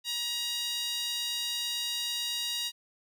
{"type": "tone with high-pass filter", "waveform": "sawtooth", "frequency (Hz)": 949, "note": "A#5", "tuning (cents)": 31, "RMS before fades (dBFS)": -33, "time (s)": [0.04, 2.72], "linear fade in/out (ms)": 50, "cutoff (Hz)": 3600, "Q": 3, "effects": []}